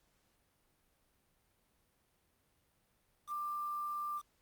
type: tone with quantisation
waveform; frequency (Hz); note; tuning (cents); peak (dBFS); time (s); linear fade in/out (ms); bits
sine; 1186; D6; +17; -36; 3.27-4.22; 50; 9
effects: pink hiss -75 dBFS RMS until 4.41 s + Opus 48 kbps